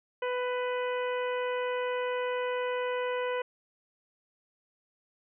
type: harmonic tone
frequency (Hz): 497.3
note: B4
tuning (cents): +12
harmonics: 1 / 2 / 3 / 4 / 5 / 6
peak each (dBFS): -30 / -36 / -40 / -42 / -44 / -46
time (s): 0.22-3.42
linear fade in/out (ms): 5
effects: none